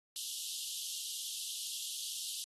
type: high-pass noise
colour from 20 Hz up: pink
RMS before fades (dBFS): -41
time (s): 0.16-2.44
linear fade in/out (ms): 0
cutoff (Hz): 2900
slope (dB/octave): 96
effects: AAC 32 kbps